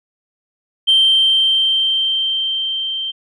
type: tone with level ramp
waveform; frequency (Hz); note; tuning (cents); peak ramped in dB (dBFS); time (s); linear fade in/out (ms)
sine; 3136; G7; 0; -7 to -20; 0.87-3.12; 20
effects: tanh soft clip ceiling -5 dBFS